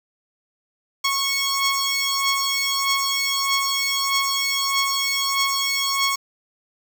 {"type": "beating tone pair", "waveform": "10% pulse", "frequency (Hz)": [1100, 1101.6], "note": ["C#6", "C#6"], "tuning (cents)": [-14, -11], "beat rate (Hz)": 1.6, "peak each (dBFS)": [-16, -13], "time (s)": [1.04, 6.16], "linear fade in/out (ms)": 10, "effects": ["8-bit"]}